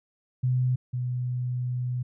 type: tone pair in turn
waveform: sine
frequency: 126.7 / 124.6 Hz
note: B2 / B2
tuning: +45 / +16 cents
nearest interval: unison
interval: 29 cents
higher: first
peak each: -21 / -26 dBFS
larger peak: first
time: 0.43-0.76 / 0.93-2.03 s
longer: second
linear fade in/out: 10 ms
effects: none